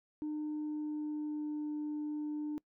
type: tone with pitch glide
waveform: sine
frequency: 303 to 299.7 Hz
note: D#4 to D4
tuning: -46 to +35 cents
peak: -33 dBFS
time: 0.22-2.58 s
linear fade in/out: 0 ms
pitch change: -19 cents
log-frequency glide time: 0.44-1.72 s
effects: noise-tail reverb RT60 0.1 s tail -25 dB re dry + tanh soft clip ceiling -33 dBFS